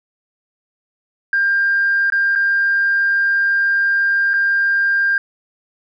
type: tone with dropouts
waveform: sine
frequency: 1597 Hz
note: G6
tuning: 32 cents sharp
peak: -12 dBFS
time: 1.33-5.18 s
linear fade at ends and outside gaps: 2 ms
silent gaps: 2.101-2.122 / 2.353-2.358 / 4.335-4.338 s
effects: tanh soft clip ceiling -8 dBFS